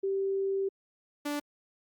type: tone pair in turn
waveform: sine / sawtooth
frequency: 389.7 / 291.9 Hz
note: G4 / D4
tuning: -10 / -10 cents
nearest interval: perfect fourth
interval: 500 cents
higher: first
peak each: -27 dBFS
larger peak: neither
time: 0.03-0.69 / 1.25-1.4 s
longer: first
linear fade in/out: 10 ms
effects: Opus 48 kbps